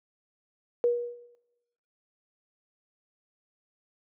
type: tone with exponential decay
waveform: sine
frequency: 480 Hz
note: B4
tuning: 49 cents flat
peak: -18 dBFS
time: 0.84-1.35 s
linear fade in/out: 0 ms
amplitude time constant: 110 ms
effects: noise-tail reverb RT60 1.0 s tail -17 dB re dry + high-pass 300 Hz 12 dB/octave